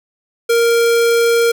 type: tone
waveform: square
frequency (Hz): 466.2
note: A#4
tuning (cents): 0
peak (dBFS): -11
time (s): 0.49-1.52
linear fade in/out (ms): 10
effects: none